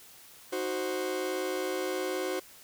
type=chord; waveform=40% pulse; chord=C diminished; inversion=first; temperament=equal; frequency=311.1 / 370 / 523.3 Hz; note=Eb4 / Gb4 / C5; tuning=0 / 0 / 0 cents; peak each=-38 / -32 / -34 dBFS; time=0.52-2.4 s; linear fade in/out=10 ms; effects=white hiss -53 dBFS RMS until 2.63 s